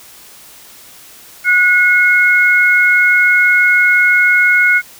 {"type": "tone pair together", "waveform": "sine", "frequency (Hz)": [1459.9, 2166], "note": ["F#6", "C#7"], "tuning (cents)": [-24, -41], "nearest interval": "perfect fifth", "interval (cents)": 683, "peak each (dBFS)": -10, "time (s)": [1.44, 4.82], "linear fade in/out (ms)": 50, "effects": ["white hiss -39 dBFS RMS until 4.99 s"]}